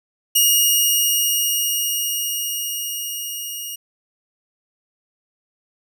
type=tone with level ramp; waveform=10% pulse; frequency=2865 Hz; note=F7; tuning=44 cents sharp; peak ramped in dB=-4 to -20 dBFS; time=0.35-3.76 s; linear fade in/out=10 ms; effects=none